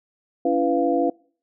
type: tone cluster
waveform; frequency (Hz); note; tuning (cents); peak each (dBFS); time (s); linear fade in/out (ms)
sine; 282.3 / 335 / 497.2 / 693; C#4 / E4 / B4 / F5; +32 / +28 / +12 / -14; -23; 0.45-1.1; 5
effects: noise-tail reverb RT60 0.5 s tail -26 dB re dry